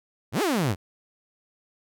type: exponential two-way sweep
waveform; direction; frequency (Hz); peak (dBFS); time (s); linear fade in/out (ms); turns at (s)
sawtooth; up then down; 84 to 440 to 84; -18; 0.32-0.76; 50; 0.42
effects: none